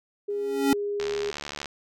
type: tone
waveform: sine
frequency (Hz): 408.6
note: G#4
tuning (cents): -28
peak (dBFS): -26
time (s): 0.28-1.31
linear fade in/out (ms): 10
type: tone with exponential growth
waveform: square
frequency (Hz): 277.2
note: C#4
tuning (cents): 0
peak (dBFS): -17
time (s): 0.3-0.73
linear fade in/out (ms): 1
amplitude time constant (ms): 93
type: click train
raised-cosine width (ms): 0.2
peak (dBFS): -16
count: 49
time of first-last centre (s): 1-1.658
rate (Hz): 73
effects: none

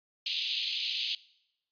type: band-pass noise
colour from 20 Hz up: white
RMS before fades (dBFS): -33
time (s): 0.26-1.15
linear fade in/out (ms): 2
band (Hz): 2700 to 4400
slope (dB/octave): 48
effects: noise-tail reverb RT60 0.8 s tail -21 dB re dry + resampled to 11025 Hz

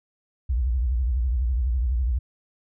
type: tone with vibrato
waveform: sine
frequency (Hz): 61.74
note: B1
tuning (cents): 0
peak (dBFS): -20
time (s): 0.49-2.19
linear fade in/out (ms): 10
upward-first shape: triangle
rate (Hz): 12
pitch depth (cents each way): 240
effects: none

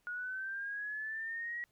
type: linear sweep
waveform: sine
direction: up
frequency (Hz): 1440 to 1920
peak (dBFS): -37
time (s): 0.07-1.64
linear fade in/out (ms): 0
effects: pink hiss -75 dBFS RMS until 1.71 s

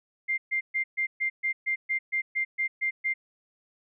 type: tone bursts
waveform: sine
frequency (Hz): 2101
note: C7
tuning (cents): +7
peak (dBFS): -24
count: 13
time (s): 0.28-3.14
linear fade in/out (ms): 20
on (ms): 100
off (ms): 130
effects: none

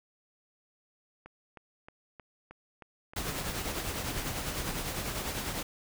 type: click train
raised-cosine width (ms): 0.5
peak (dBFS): -32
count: 9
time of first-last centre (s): 1.26-3.76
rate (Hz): 3.2
type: noise with tremolo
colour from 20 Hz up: pink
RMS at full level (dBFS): -33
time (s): 3.16-5.63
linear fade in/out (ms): 5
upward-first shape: triangle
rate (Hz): 10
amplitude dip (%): 50
effects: none

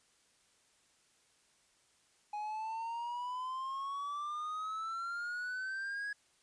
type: exponential sweep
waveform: triangle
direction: up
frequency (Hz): 830.6 to 1672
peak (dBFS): -35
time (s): 2.33-6.13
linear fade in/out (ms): 5
effects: white hiss -70 dBFS RMS until 6.42 s + resampled to 22050 Hz

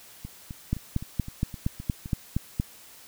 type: two click trains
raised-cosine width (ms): 5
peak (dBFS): -12 / -24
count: 9 / 8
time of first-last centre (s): 0.73-2.599 / 0.25-2.059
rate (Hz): 4.28 / 3.87
effects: white hiss -50 dBFS RMS until 3.07 s

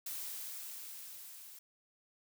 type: noise with level ramp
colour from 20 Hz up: blue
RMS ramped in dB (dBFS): -41 to -53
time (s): 0.06-1.59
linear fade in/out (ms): 5
effects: none

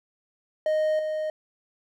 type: tone with level steps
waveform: triangle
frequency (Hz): 620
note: D#5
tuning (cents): -6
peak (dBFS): -19 / -24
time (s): 0.66-1.3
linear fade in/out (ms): 2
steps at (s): 0.99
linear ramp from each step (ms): 2
effects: none

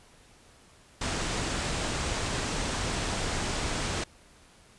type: low-pass noise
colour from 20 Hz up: pink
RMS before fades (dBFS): -31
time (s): 1.01-4.04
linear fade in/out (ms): 5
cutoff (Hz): 9000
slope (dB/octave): 48
effects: pink hiss -57 dBFS RMS until 4.78 s + resampled to 24000 Hz

